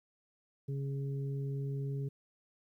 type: harmonic tone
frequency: 138.2 Hz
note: C#3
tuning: 5 cents flat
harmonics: 1 / 2 / 3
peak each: -34 / -49 / -45 dBFS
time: 0.68-2.09 s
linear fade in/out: 10 ms
effects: 12-bit